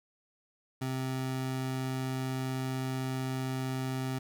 25% pulse tone, 130.81 Hz, C3, in tune, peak -28 dBFS, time 0.81-4.19 s, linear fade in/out 10 ms, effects none

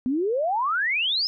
sine exponential sweep, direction up, 242.3 to 5240 Hz, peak -21 dBFS, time 0.06-1.27 s, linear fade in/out 0 ms, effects none

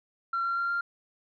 sine tone with pitch steps, 1365 / 1373.7 / 1382.5 / 1391.3 Hz, F6 / F6 / F6 / F6, -40 / -29 / -18 / -7 cents, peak -25 dBFS, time 0.33-0.81 s, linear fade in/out 5 ms, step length 120 ms, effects tanh soft clip ceiling -23 dBFS

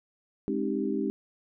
sine chord, Ab major seventh, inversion none, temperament equal with one note detuned, 207.7 / 266.2 / 311.1 / 392 Hz, Ab3 / C4 / Eb4 / G4, 0 / +30 / 0 / 0 cents, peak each -32 dBFS, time 0.48-1.1 s, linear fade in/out 0 ms, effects none

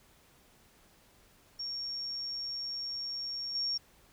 sine tone with level steps, 5530 Hz, F8, 18 cents flat, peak -35 / -30 dBFS, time 1.59-3.78 s, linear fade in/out 10 ms, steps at 3.55 s, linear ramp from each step 2 ms, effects pink hiss -63 dBFS RMS until 4.12 s

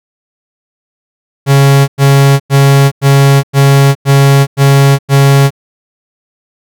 45% pulse tone bursts, 138.59 Hz, C#3, in tune, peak -3 dBFS, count 8, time 1.46-5.506 s, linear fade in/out 50 ms, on 420 ms, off 98 ms, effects none

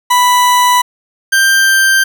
40% pulse tone pair in turn, 987.8 / 1574.8 Hz, B5 / G6, 0 / +8 cents, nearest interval minor sixth, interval 808 cents, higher second, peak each -6 dBFS, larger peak neither, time 0.1-0.82 / 1.32-2.04 s, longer neither, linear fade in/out 10 ms, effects none

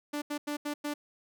sawtooth tone bursts at uneven times, 293.7 Hz, D4, in tune, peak -28 dBFS, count 5, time 0.13-0.22 / 0.3-0.38 / 0.47-0.57 / 0.65-0.74 / 0.84-0.94 s, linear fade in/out 10 ms, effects none

